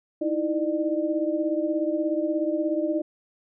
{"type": "tone cluster", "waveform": "sine", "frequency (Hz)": [312.8, 329.5, 600], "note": ["D#4", "E4", "D5"], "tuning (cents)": [9, -1, 37], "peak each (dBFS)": -27, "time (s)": [0.21, 3.02], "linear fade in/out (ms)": 10, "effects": []}